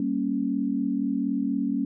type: chord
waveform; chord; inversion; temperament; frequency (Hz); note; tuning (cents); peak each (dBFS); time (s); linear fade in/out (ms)
sine; G diminished; none; equal; 196 / 233.1 / 277.2; G3 / Bb3 / Db4; 0 / 0 / 0; -30 / -28 / -26; 0-1.85; 2
effects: none